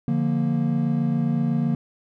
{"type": "chord", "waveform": "triangle", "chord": "Bb major", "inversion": "first", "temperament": "equal", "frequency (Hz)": [146.83, 174.61, 233.1], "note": ["D3", "F3", "Bb3"], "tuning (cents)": [0, 0, 0], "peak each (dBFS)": [-22, -24, -21], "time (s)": [0.08, 1.75], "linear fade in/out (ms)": 2, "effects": []}